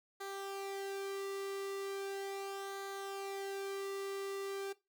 sawtooth tone with flanger, 393.1 Hz, G4, 5 cents sharp, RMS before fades -42 dBFS, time 0.2-4.73 s, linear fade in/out 10 ms, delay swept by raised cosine 0.37 to 1.35 ms, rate 0.38 Hz, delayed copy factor -0.55, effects noise-tail reverb RT60 0.2 s tail -17 dB re dry

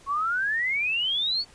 sine exponential sweep, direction up, 1084 to 4555 Hz, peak -23 dBFS, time 0.06-1.45 s, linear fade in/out 50 ms, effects pink hiss -53 dBFS RMS until 1.54 s + resampled to 22050 Hz

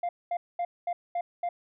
sine tone bursts, 698.5 Hz, F5, in tune, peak -24 dBFS, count 6, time 0.03-1.49 s, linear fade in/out 5 ms, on 60 ms, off 220 ms, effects tanh soft clip ceiling -26 dBFS

